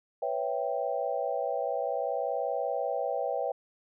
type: chord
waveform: sine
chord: C# half-diminished seventh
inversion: third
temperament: equal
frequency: 493.9 / 554.4 / 659.3 / 784 Hz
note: B4 / C#5 / E5 / G5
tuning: 0 / 0 / 0 / 0 cents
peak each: -34 / -33 / -34 / -34 dBFS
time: 0.22-3.52 s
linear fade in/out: 5 ms
effects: none